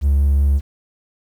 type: tone with vibrato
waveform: triangle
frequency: 70.4 Hz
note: C#2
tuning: 27 cents sharp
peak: -9 dBFS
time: 0.01-0.61 s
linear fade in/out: 50 ms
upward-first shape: triangle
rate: 5.3 Hz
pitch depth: 14 cents each way
effects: tanh soft clip ceiling -6 dBFS + 8-bit